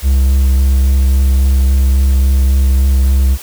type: tone with vibrato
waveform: triangle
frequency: 66.6 Hz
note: C2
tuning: 31 cents sharp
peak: -5 dBFS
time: 0.02-3.38 s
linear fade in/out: 50 ms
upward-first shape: sine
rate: 3.6 Hz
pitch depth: 17 cents each way
effects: white hiss -32 dBFS RMS until 3.42 s